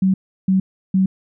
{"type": "tone bursts", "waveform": "sine", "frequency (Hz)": 189.6, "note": "F#3", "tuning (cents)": 43, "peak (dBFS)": -12, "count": 3, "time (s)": [0.02, 1.06], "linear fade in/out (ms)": 5, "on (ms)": 120, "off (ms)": 340, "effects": []}